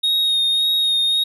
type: tone with vibrato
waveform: triangle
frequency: 3729 Hz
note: A#7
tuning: in tune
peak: -14 dBFS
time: 0.03-1.24 s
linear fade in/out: 10 ms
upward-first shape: sine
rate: 1.8 Hz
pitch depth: 20 cents each way
effects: none